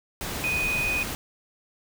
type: tone in noise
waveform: sine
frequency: 2489 Hz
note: D#7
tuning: in tune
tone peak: -24 dBFS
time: 0.44-1.03 s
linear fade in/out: 0 ms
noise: pink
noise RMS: -32 dBFS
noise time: 0.21-1.15 s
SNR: +5 dB
effects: none